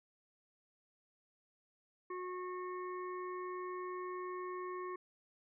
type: harmonic tone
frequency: 364.3 Hz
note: F#4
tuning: 27 cents flat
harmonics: 1 / 3 / 5 / 6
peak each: -42 / -44 / -55 / -58 dBFS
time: 2.1-4.96 s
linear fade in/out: 5 ms
effects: none